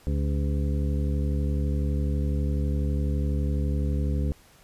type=harmonic tone with a mistuned harmonic; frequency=72 Hz; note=D2; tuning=34 cents flat; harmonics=1 / 2 / 3 / 4 / 6 / 7; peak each=-24 / -30 / -34 / -36 / -40 / -41 dBFS; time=0.07-4.32 s; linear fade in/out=0 ms; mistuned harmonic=6; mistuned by=-98 cents; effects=pink hiss -56 dBFS RMS until 4.63 s + resampled to 32000 Hz